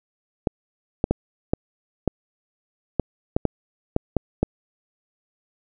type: clicks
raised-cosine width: 2 ms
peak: -5 dBFS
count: 11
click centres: 0.472 / 1.041 / 1.11 / 1.535 / 2.077 / 2.997 / 3.365 / 3.453 / 3.964 / 4.167 / 4.43 s
effects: none